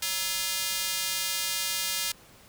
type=tone with high-pass filter; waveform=square; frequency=188.9 Hz; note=F#3; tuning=36 cents sharp; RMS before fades=-30 dBFS; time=0.02-2.12 s; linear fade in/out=5 ms; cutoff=3300 Hz; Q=0.69; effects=pink hiss -54 dBFS RMS until 2.48 s